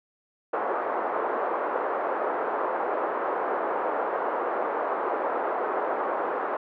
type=band-pass noise; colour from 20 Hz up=pink; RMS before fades=-28 dBFS; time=0.53-6.57 s; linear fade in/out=5 ms; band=410 to 1300 Hz; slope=24 dB/octave; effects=none